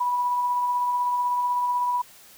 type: tone with tremolo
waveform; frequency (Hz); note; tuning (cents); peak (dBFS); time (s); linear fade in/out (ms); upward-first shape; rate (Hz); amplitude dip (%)
sine; 981; B5; -12; -20; 0-2.02; 10; sine; 16; 25
effects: white hiss -50 dBFS RMS until 2.37 s